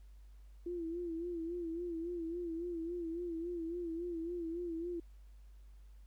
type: tone with vibrato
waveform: sine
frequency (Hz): 339.1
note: E4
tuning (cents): +49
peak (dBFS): -37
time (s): 0.66-5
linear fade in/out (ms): 5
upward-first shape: sine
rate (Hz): 3.6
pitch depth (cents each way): 74
effects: added 50 Hz sine -53 dBFS peak until 6.06 s + pink hiss -75 dBFS RMS until 6.06 s